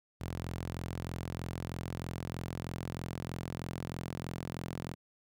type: tone with high-pass filter sweep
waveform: sawtooth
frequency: 43.16 Hz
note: F1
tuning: 20 cents flat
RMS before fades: -40 dBFS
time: 0.2-4.95 s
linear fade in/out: 20 ms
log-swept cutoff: 93 to 140 Hz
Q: 1.4
effects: none